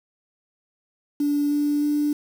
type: tone with pitch steps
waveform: triangle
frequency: 290 / 292.4 / 294.7 Hz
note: D4 / D4 / D4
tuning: -22 / -7 / +6 cents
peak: -15 dBFS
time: 1.2-2.13 s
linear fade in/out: 5 ms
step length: 310 ms
effects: tanh soft clip ceiling -17 dBFS + 7-bit